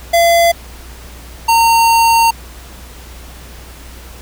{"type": "tone pair in turn", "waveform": "square", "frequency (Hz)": [680, 917.2], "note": ["F5", "A#5"], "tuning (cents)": [-46, -28], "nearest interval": "perfect fourth", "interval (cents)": 518, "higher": "second", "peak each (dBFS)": -8, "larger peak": "neither", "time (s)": [[0.13, 0.52], [1.48, 2.31]], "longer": "second", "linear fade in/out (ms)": 10, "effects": ["added 60 Hz sine -33 dBFS peak until 4.21 s", "pink hiss -37 dBFS RMS until 4.21 s"]}